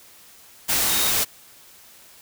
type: tone in noise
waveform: sine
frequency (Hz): 3729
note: A#7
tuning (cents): 0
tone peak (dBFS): -28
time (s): 0.88-1.12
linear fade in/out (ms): 20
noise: white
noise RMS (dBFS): -21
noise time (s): 0.68-1.25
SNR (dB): -10
effects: white hiss -49 dBFS RMS until 2.21 s